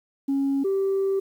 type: tone pair in turn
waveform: sine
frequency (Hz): 275.2 / 389.2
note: C#4 / G4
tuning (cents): -12 / -12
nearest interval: tritone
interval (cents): 600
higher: second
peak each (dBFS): -19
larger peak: neither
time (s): 0.28-0.64 / 0.64-1.2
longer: second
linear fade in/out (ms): 10
effects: tanh soft clip ceiling -18 dBFS + 9-bit